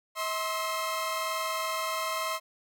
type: tone cluster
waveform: sawtooth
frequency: 641 / 1055 / 1303 Hz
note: E5 / C6 / E6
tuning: -49 / +14 / -20 cents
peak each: -31 / -28 / -34 dBFS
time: 0.15-2.4 s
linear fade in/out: 50 ms
effects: none